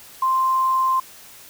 sine tone with quantisation, 1046.5 Hz, C6, in tune, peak -16 dBFS, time 0.22-1 s, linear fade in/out 5 ms, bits 7, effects white hiss -44 dBFS RMS until 1.49 s

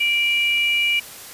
sine tone pair together, 2349 / 2899 Hz, D7 / F#7, 0 / -36 cents, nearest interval major third, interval 364 cents, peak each -18 / -21 dBFS, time 0-1 s, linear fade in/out 10 ms, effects white hiss -38 dBFS RMS until 1.33 s + resampled to 32000 Hz

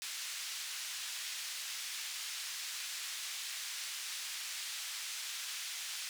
white band-pass noise, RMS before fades -42 dBFS, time 0.02-6.09 s, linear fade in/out 0 ms, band 1900 to 6600 Hz, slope 12 dB/octave, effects none

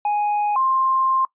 triangle / sine tone pair in turn, 830.6 / 1054.7 Hz, G#5 / C6, 0 / +14 cents, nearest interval major third, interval 414 cents, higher second, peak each -16 dBFS, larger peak neither, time 0.05-0.56 / 0.56-1.25 s, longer second, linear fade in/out 2 ms, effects noise-tail reverb RT60 0.1 s tail -21 dB re dry + resampled to 8000 Hz

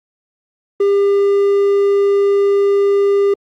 triangle tone, 400.4 Hz, G4, 37 cents sharp, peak -8 dBFS, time 0.8-3.34 s, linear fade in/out 5 ms, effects Opus 24 kbps

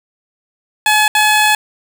15% pulse tone bursts at uneven times, 852 Hz, G#5, 44 cents sharp, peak -3 dBFS, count 2, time 0.86-1.08 / 1.15-1.55 s, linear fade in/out 2 ms, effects 7-bit

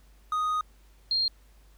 triangle / sine tone pair in turn, 1244.5 / 4213 Hz, D#6 / C8, 0 / +11 cents, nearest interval octave + major sixth, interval 2111 cents, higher second, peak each -23 dBFS, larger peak neither, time 0.32-0.61 / 1.11-1.28 s, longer first, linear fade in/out 2 ms, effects added 50 Hz sine -54 dBFS peak until 1.77 s + pink hiss -64 dBFS RMS until 1.77 s

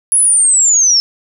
sine linear sweep, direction down, 10548 to 5274 Hz, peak -7 dBFS, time 0.12-1 s, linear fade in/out 0 ms, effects none

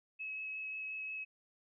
sine tone with vibrato, 2573 Hz, E7, 43 cents flat, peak -39 dBFS, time 0.19-1.25 s, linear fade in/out 20 ms, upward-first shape sine, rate 5.6 Hz, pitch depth 9 cents each way, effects none

